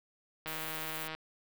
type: click train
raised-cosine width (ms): 0.3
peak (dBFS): -24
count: 110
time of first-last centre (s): 0.46-1.15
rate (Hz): 158
type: noise with tremolo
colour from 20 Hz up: violet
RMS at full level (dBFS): -41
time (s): 0.47-1.08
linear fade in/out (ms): 10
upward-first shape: sine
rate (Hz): 15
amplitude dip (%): 25
effects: none